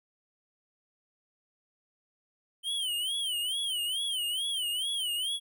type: tone with vibrato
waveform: square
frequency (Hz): 3088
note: G7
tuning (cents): -27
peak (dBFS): -30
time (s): 2.63-5.4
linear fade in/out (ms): 50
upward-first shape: sine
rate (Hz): 2.3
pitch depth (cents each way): 150
effects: none